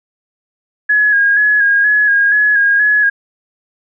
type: tone with vibrato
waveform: sine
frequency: 1661.2 Hz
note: G#6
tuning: in tune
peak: -8 dBFS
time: 0.89-3.1 s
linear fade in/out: 10 ms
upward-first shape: square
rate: 2.1 Hz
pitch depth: 32 cents each way
effects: none